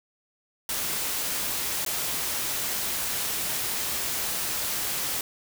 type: noise with dropouts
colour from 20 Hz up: white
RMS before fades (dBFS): -29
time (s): 0.69-5.21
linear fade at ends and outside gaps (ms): 2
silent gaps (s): 1.85-1.862
effects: none